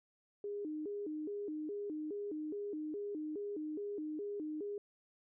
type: tone with vibrato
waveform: sine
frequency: 354.1 Hz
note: F4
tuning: 24 cents sharp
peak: -38 dBFS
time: 0.44-4.78 s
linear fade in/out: 2 ms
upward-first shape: square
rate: 2.4 Hz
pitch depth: 250 cents each way
effects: none